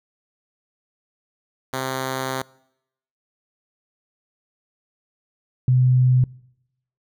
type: tone pair in turn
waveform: 5% pulse / sine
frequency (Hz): 131.5 / 126.97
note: C3 / B2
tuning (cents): +9 / +48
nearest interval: minor second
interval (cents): 61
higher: first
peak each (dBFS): -13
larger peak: neither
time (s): 1.73-2.42 / 5.68-6.24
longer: first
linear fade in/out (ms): 2
effects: noise-tail reverb RT60 0.8 s tail -24 dB re dry